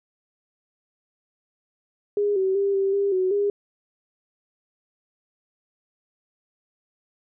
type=tone with pitch steps; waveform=sine; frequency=410.3 / 380.7 / 397.6 / 389.9 / 399.6 / 372.2 / 406.2 Hz; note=G#4 / F#4 / G4 / G4 / G4 / F#4 / G#4; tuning=-21 / +49 / +25 / -9 / +33 / +10 / -38 cents; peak=-19 dBFS; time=2.17-3.5 s; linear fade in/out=2 ms; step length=190 ms; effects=none